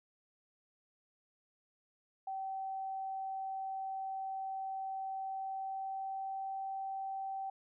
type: tone with pitch glide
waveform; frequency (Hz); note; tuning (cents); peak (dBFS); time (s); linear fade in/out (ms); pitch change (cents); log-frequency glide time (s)
sine; 770 to 774.5; G5 to G5; -31 to -21; -37; 2.27-7.5; 5; +10; 5.13-6.6
effects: none